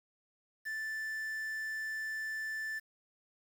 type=tone with quantisation; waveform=triangle; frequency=1760 Hz; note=A6; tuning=in tune; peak=-34 dBFS; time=0.65-2.8 s; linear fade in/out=20 ms; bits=9; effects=none